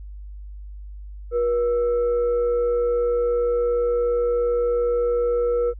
sine tone with frequency modulation, 480.2 Hz, B4, 49 cents flat, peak -18 dBFS, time 1.31-5.74 s, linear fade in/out 50 ms, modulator 843 Hz, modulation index 0.27, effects added 50 Hz sine -34 dBFS peak until 5.79 s

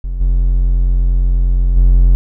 triangle tone with level steps, 44.24 Hz, F1, 23 cents sharp, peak -15 / -7 / -3 dBFS, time 0.04-2.15 s, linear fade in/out 0 ms, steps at 0.2 / 1.76 s, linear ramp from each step 10 ms, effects none

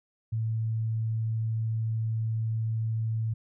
sine tone, 111.7 Hz, A2, 27 cents sharp, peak -26 dBFS, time 0.32-3.34 s, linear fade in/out 10 ms, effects none

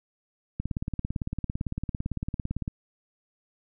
click train, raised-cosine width 5 ms, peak -17 dBFS, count 38, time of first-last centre 0.6-2.679 s, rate 17.8 Hz, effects none

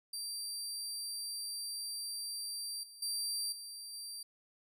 25% pulse tone with level steps, 4699 Hz, D8, in tune, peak -34 / -47 / -30 / -40 / -38 dBFS, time 0.13-4.23 s, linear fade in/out 5 ms, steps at 2.83 / 3.02 / 3.52 / 3.93 s, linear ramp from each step 5 ms, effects none

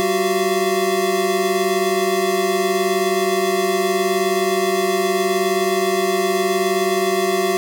square tone cluster, 193.1 / 363.3 / 382.5 / 687 Hz, G3 / F#4 / G4 / F5, -26 / -32 / -42 / -29 cents, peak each -28 / -22 / -21 / -23 dBFS, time 0-7.57 s, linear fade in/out 0 ms, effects none

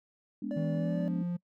sine chord, G# diminished, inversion none, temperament equal with one note detuned, 207.7 / 246.9 / 290 Hz, G#3 / B3 / D4, 0 / 0 / -22 cents, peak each -37 dBFS, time 0.42-1.23 s, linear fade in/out 5 ms
triangle tone, 580 Hz, D5, 22 cents flat, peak -34 dBFS, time 0.51-1.08 s, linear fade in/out 0 ms
triangle tone with pitch glide, 160.8 to 175.35 Hz, E3 to F3, -43 to +7 cents, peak -28 dBFS, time 0.56-1.37 s, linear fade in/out 10 ms, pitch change +150 cents, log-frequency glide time 0.73-1 s
effects noise-tail reverb RT60 0.1 s tail -25 dB re dry + tanh soft clip ceiling -18 dBFS

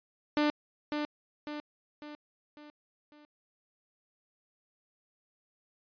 sawtooth tone with echo, 297.6 Hz, D4, 23 cents sharp, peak -21 dBFS, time 0.37-0.5 s, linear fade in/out 0 ms, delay 550 ms, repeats 5, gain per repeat -6 dB, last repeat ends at 3.25 s, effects resampled to 11025 Hz

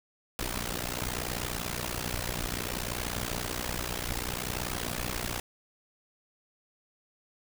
pink noise with amplitude modulation, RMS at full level -30 dBFS, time 0.39-5.4 s, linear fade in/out 0 ms, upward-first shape sine, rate 60.6 Hz, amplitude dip 90%, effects none

